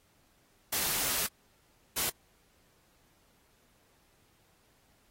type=noise bursts at uneven times; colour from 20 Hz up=white; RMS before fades=-31 dBFS; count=2; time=0.72-1.27 / 1.96-2.1 s; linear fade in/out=10 ms; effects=pink hiss -68 dBFS RMS until 5.1 s + AAC 48 kbps